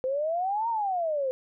sine exponential two-way sweep, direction up then down, 507 to 944 to 507 Hz, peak -25 dBFS, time 0.04-1.31 s, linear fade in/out 0 ms, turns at 0.69 s, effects none

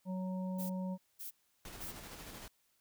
harmonic tone, 185.8 Hz, F#3, 7 cents sharp, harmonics 1 / 3 / 5, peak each -36 / -46 / -50 dBFS, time 0.05-0.98 s, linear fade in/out 50 ms
violet noise bursts, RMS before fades -45 dBFS, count 3, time 0.58-1.92 s, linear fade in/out 20 ms, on 120 ms, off 490 ms
pink noise with tremolo, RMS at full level -48 dBFS, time 1.65-2.48 s, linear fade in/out 2 ms, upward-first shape square, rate 13 Hz, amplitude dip 30%
effects white hiss -75 dBFS RMS until 2.8 s

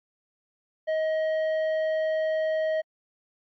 triangle tone with tanh clipping, 631 Hz, D#5, 24 cents sharp, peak -25 dBFS, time 0.87-2.82 s, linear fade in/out 20 ms, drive 12 dB, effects AAC 64 kbps

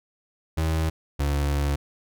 35% pulse tone pair in turn, 80 / 71.42 Hz, D#2 / D2, +49 / -48 cents, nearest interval major second, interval 197 cents, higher first, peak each -20 dBFS, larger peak neither, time 0.57-0.9 / 1.19-1.76 s, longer second, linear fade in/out 10 ms, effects none

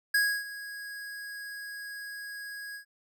square tone with ADSR envelope, 1653 Hz, G#6, 9 cents flat, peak -22 dBFS, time 0.14-2.85 s, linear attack 7 ms, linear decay 290 ms, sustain -17 dB, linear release 100 ms, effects none

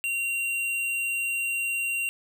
sine tone with tanh clipping, 2759 Hz, F7, 22 cents flat, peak -27 dBFS, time 0.04-2.09 s, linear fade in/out 0 ms, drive 16 dB, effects none

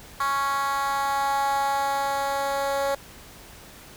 10% pulse tone with high-pass filter sweep, 277.2 Hz, C#4, in tune, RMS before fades -25 dBFS, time 0.2-2.95 s, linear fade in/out 5 ms, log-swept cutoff 1100 to 590 Hz, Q 4.4, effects pink hiss -46 dBFS RMS until 3.96 s

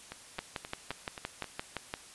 two click trains, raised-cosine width 0.3 ms, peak -18 / -24 dBFS, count 10 / 6, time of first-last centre 0.39-1.939 / 0.12-1.443 s, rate 5.81 / 3.78 Hz, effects white hiss -52 dBFS RMS until 2.14 s + resampled to 24000 Hz

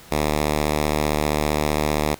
5% pulse tone, 75.3 Hz, D2, 44 cents sharp, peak -8 dBFS, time 0.11-2.15 s, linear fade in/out 10 ms, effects pink hiss -45 dBFS RMS until 2.19 s

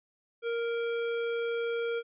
square tone, 466.2 Hz, A#4, in tune, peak -30 dBFS, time 0.42-2.03 s, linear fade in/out 50 ms, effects resampled to 8000 Hz

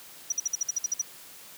sine tone bursts, 5840 Hz, F#8, 24 cents flat, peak -23 dBFS, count 10, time 0.3-1.016 s, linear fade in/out 5 ms, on 23 ms, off 54 ms, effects white hiss -48 dBFS RMS until 1.57 s + high-pass 100 Hz 12 dB/octave

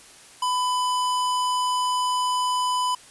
square tone, 1000 Hz, B5, 21 cents sharp, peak -22 dBFS, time 0.42-2.95 s, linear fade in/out 5 ms, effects white hiss -48 dBFS RMS until 3.1 s + resampled to 24000 Hz

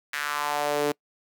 sawtooth tone with high-pass filter sweep, 146.83 Hz, D3, in tune, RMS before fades -27 dBFS, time 0.13-0.92 s, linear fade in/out 5 ms, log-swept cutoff 1800 to 370 Hz, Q 2.7, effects noise-tail reverb RT60 0.1 s tail -25 dB re dry

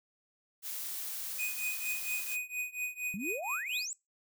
blue noise, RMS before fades -39 dBFS, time 0.62-2.38 s, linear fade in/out 50 ms
square tone with tremolo, 2489 Hz, D#7, in tune, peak -32 dBFS, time 1.38-3.88 s, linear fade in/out 20 ms, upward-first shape triangle, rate 4.3 Hz, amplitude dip 95%
sine exponential sweep, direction up, 177 to 8030 Hz, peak -36 dBFS, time 3.14-3.93 s, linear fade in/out 0 ms
effects noise-tail reverb RT60 0.2 s tail -22 dB re dry

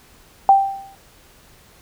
sine tone with exponential decay, 784 Hz, G5, in tune, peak -5 dBFS, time 0.49-0.95 s, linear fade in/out 1 ms, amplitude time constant 100 ms, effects pink hiss -50 dBFS RMS until 1.81 s

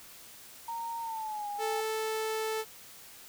sine tone with pitch glide, 925 to 819.3 Hz, A#5 to G#5, -14 to -24 cents, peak -34 dBFS, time 0.68-1.81 s, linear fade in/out 5 ms, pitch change -210 cents, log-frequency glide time 1.01-1.49 s
sawtooth tone, 438.9 Hz, A4, 4 cents flat, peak -27 dBFS, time 1.58-2.65 s, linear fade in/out 50 ms
effects white hiss -51 dBFS RMS until 3.28 s

